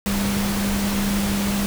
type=tone in noise; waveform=sine; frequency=200.3 Hz; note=G3; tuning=38 cents sharp; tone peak=-21 dBFS; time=0.06-1.66 s; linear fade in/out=0 ms; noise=pink; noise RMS=-26 dBFS; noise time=0.06-1.66 s; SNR=+2 dB; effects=none